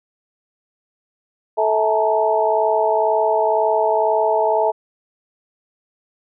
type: tone cluster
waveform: sine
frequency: 437.1 / 649 / 860 / 922 Hz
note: A4 / E5 / A5 / A#5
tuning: -11 / -27 / -40 / -19 cents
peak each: -20 / -18 / -20 / -23 dBFS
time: 1.57-4.72 s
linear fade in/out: 20 ms
effects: none